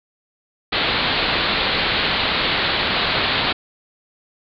white low-pass noise, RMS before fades -20 dBFS, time 0.72-3.53 s, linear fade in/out 10 ms, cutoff 4400 Hz, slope 96 dB/octave, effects none

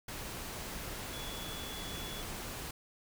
sine tone in noise, 3409 Hz, G#7, 45 cents sharp, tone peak -46 dBFS, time 1.13-2.22 s, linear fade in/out 5 ms, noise pink, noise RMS -42 dBFS, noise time 0.08-2.71 s, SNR -7 dB, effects none

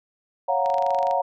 sine chord, Gb major seventh, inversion second, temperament equal, 554.4 / 698.5 / 740 / 932.3 Hz, Db5 / F5 / Gb5 / Bb5, 0 / 0 / 0 / 0 cents, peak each -25 dBFS, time 0.48-1.22 s, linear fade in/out 10 ms
click train, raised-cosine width 0.2 ms, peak -21 dBFS, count 12, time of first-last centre 0.66-1.111 s, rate 24.4 Hz
effects none

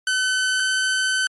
sawtooth tone pair in turn, 1518 / 1524.3 Hz, F#6 / G6, +44 / -49 cents, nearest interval unison, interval 7 cents, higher second, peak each -15 dBFS, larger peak neither, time 0.07-0.6 / 0.6-1.27 s, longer second, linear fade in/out 2 ms, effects MP3 48 kbps

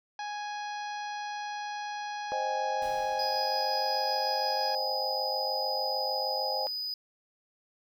harmonic tone, 830.6 Hz, G#5, in tune, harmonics 1 / 2 / 3 / 4 / 5 / 6 / 7, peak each -35 / -42 / -48 / -50 / -49 / -51 / -53 dBFS, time 0.19-4.75 s, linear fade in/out 2 ms
sine chord, Ab major seventh, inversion first, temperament equal, 523.3 / 622.3 / 784 / 830.6 Hz, C5 / Eb5 / G5 / Ab5, 0 / 0 / 0 / 0 cents, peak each -35 / -37 / -38 / -34 dBFS, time 2.32-6.67 s, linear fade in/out 0 ms
pink noise with exponential decay, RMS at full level -48 dBFS, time 2.82-4.3 s, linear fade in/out 1 ms, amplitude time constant 320 ms
triangle tone, 4978 Hz, D#8, in tune, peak -31 dBFS, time 3.19-6.94 s, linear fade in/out 2 ms
effects none

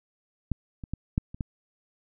clicks, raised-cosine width 5 ms, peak -14 / -25 / -18 / -11 / -27 / -17 dBFS, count 6, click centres 0.517 / 0.838 / 0.936 / 1.179 / 1.345 / 1.408 s, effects none

